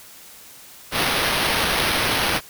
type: noise with sample-and-hold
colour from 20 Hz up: white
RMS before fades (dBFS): -21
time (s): 0.91-2.41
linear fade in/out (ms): 50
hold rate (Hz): 7350
effects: white hiss -44 dBFS RMS until 2.49 s